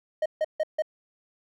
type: tone bursts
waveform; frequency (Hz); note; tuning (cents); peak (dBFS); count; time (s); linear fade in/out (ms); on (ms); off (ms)
triangle; 622.3; D#5; 0; -20; 4; 0.22-0.822; 5; 38; 150
effects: none